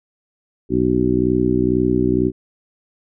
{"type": "harmonic tone", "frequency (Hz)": 62.1, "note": "B1", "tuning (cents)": 10, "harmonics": [1, 2, 3, 4, 5, 6], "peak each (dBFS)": [-27, -24, -24, -21, -19, -19], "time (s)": [0.69, 2.32], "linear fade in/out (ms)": 50, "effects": []}